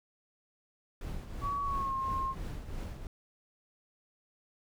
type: noise with tremolo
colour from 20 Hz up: brown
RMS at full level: -37 dBFS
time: 1.01-3.07 s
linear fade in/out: 2 ms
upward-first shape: triangle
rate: 2.9 Hz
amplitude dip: 60%
type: tone with pitch glide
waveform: sine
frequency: 1131 to 1067.5 Hz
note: C#6 to C6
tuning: +34 to +34 cents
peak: -31 dBFS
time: 1.41-2.35 s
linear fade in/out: 50 ms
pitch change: -100 cents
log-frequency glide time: 1.62-1.95 s
effects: none